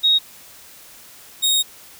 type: tone pair in turn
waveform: sine / sawtooth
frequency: 3763 / 3743 Hz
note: A#7 / A#7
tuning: +16 / +6 cents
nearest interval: unison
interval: 10 cents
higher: first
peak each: -12 dBFS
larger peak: neither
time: 0.03-0.19 / 1.42-1.63 s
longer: second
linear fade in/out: 20 ms
effects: white hiss -44 dBFS RMS until 1.99 s